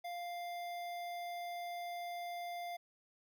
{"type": "tone with notch filter", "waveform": "square", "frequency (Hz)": 698.5, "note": "F5", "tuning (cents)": 0, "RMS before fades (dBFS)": -43, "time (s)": [0.04, 2.77], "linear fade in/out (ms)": 10, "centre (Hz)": 7800, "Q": 1, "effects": []}